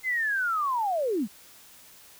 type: linear sweep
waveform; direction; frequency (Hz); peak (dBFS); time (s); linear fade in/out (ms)
sine; down; 2093 to 174.61; -24; 0.03-1.28; 50
effects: white hiss -52 dBFS RMS until 2.19 s